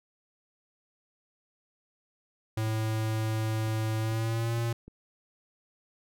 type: tone with pitch glide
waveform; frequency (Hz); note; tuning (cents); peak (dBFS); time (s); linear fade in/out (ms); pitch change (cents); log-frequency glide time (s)
square; 110 to 116.54; A2 to A#2; 0 to 0; -28; 2.57-4.73; 5; +100; 3.99-4.57
type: clicks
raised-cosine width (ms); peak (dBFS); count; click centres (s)
3; -33; 5; 2.672 / 3.676 / 4.121 / 4.581 / 4.88
effects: none